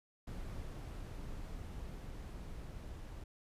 brown noise with level ramp, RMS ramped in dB -44 to -47 dBFS, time 0.27-3.24 s, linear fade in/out 5 ms, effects resampled to 32000 Hz

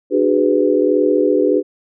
sine chord, G# half-diminished seventh, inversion second, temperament just, 299 / 373.8 / 415.3 / 498.4 Hz, D4 / F#4 / G#4 / B4, +31 / +18 / 0 / +16 cents, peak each -17 dBFS, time 0.1-1.63 s, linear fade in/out 50 ms, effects none

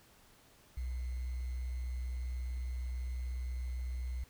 sine tone with sample-and-hold, 62.3 Hz, B1, 16 cents sharp, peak -35 dBFS, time 0.77-4.24 s, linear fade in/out 5 ms, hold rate 2100 Hz, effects pink hiss -63 dBFS RMS until 4.29 s

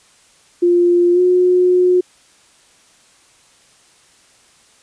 sine tone with pitch glide, 349.8 to 361.9 Hz, F4 to F#4, +3 to -38 cents, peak -9 dBFS, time 0.62-2.01 s, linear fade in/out 10 ms, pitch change +59 cents, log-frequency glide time 1.13-1.2 s, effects white hiss -51 dBFS RMS until 4.82 s + resampled to 22050 Hz

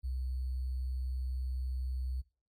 sine tone with sample-and-hold, 64 Hz, C2, 38 cents flat, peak -33 dBFS, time 0.03-2.22 s, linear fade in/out 20 ms, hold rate 4410 Hz, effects noise-tail reverb RT60 0.4 s tail -23 dB re dry + AAC 64 kbps

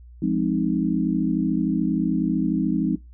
sine chord, F minor seventh, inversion none, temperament equal, 174.61 / 207.7 / 261.6 / 311.1 Hz, F3 / Ab3 / C4 / Eb4, 0 / 0 / 0 / 0 cents, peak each -25 dBFS, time 0.22-2.96 s, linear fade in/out 5 ms, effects noise-tail reverb RT60 0.2 s tail -21 dB re dry + added 60 Hz sine -42 dBFS peak until 3.13 s

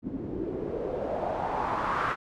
white noise with low-pass filter sweep, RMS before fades -31 dBFS, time 0.02-2.16 s, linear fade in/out 50 ms, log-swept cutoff 250 to 1400 Hz, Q 3.4, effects none

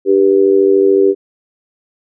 sine tone with amplitude modulation, 392 Hz, G4, in tune, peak -3 dBFS, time 0.05-1.15 s, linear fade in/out 50 ms, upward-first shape sine, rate 93.7 Hz, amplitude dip 85%, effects none

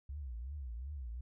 sine tone with vibrato, 65 Hz, C2, 11 cents flat, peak -40 dBFS, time 0.09-1.21 s, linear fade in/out 5 ms, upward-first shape triangle, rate 2.7 Hz, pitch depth 280 cents each way, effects none

